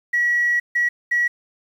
sine tone bursts at uneven times, 1925 Hz, B6, 45 cents flat, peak -15 dBFS, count 3, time 0.13-0.6 / 0.75-0.89 / 1.11-1.28 s, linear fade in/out 10 ms, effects tanh soft clip ceiling -11 dBFS + 8-bit

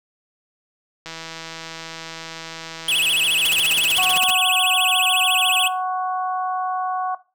click train, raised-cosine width 0.2 ms, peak -16 dBFS, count 509, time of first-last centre 1.06-4.177 s, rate 163 Hz
square tone with vibrato, 2942 Hz, F#7, 11 cents flat, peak -17 dBFS, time 2.88-5.68 s, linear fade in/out 5 ms, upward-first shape sine, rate 14 Hz, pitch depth 260 cents each way
white noise bursts, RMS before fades -25 dBFS, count 14, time 3.45-4.307 s, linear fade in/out 5 ms, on 25 ms, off 39 ms
harmonic tone, 370 Hz, F#4, in tune, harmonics 2 / 3 / 4, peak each -22 / -25 / -37 dBFS, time 3.98-7.15 s, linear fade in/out 5 ms
effects noise-tail reverb RT60 0.3 s tail -17 dB re dry

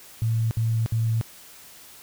sine tone bursts, 113.1 Hz, A2, 48 cents sharp, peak -20 dBFS, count 3, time 0.22-1.212 s, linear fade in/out 0 ms, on 290 ms, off 61 ms, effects white hiss -47 dBFS RMS until 2.02 s

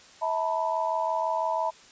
sine tone cluster, 648 / 893 / 979 Hz, E5 / A5 / B5, -30 / +25 / -15 cents, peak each -29 dBFS, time 0.21-1.71 s, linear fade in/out 20 ms, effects white hiss -52 dBFS RMS until 1.91 s + resampled to 16000 Hz

